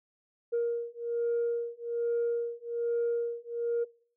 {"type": "beating tone pair", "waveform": "sine", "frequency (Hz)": [469.8, 471], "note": ["A#4", "A#4"], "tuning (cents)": [13, 18], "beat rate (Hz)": 1.2, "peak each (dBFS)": -30, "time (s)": [0.52, 3.85], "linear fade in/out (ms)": 20, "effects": ["noise-tail reverb RT60 0.5 s tail -23 dB re dry", "tanh soft clip ceiling -23 dBFS"]}